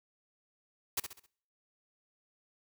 white noise with echo, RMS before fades -32 dBFS, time 0.97-1 s, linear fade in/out 5 ms, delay 66 ms, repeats 4, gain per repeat -8 dB, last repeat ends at 1.264 s, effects noise-tail reverb RT60 0.6 s tail -25 dB re dry

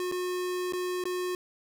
square tone with dropouts, 362 Hz, F#4, 38 cents flat, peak -30 dBFS, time 0-1.35 s, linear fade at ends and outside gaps 1 ms, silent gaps 0.115-0.122 / 0.724-0.734 / 1.039-1.054 s, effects none

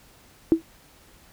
sine tone with exponential decay, 326.7 Hz, E4, 15 cents flat, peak -9 dBFS, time 0.52-0.62 s, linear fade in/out 0 ms, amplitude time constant 21 ms, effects pink hiss -54 dBFS RMS until 1.32 s

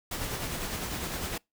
pink noise with tremolo, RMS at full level -33 dBFS, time 0.11-1.38 s, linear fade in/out 5 ms, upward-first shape sine, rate 9.9 Hz, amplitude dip 35%, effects noise-tail reverb RT60 0.2 s tail -26 dB re dry

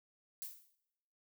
violet noise with exponential decay, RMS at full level -41 dBFS, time 0.42-0.75 s, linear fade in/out 0 ms, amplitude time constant 70 ms, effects noise-tail reverb RT60 0.9 s tail -20 dB re dry

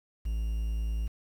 triangle tone with quantisation, 55 Hz, A1, in tune, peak -26 dBFS, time 0.25-1.08 s, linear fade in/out 10 ms, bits 9, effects none

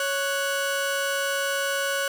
sawtooth tone pair together, 555 / 1480 Hz, C#5 / F#6, +2 / 0 cents, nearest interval octave + perfect fourth, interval 1698 cents, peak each -23 dBFS, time 0-2.08 s, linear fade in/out 2 ms, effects none

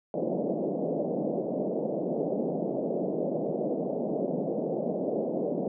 white band-pass noise, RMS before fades -30 dBFS, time 0.14-5.68 s, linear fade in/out 2 ms, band 160 to 640 Hz, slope 48 dB/octave, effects none

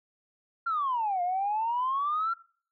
sine exponential two-way sweep, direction down then up, 1400 to 698.5 to 1382 Hz, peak -25 dBFS, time 0.66-2.34 s, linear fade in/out 10 ms, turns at 1.22 s, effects noise-tail reverb RT60 0.5 s tail -23 dB re dry + tanh soft clip ceiling -21 dBFS

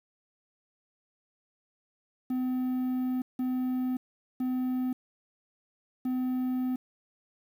triangle tone bursts at uneven times, 254.6 Hz, C4, 47 cents flat, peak -25 dBFS, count 4, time 2.3-3.22 / 3.39-3.97 / 4.4-4.93 / 6.05-6.76 s, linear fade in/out 5 ms, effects 9-bit

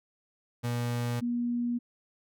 35% pulse / sine tone pair in turn, 120 / 240 Hz, B2 / B3, -49 / -49 cents, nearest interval octave, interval 1200 cents, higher second, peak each -27 dBFS, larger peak neither, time 0.63-1.21 / 1.21-1.79 s, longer neither, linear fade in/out 20 ms, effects none

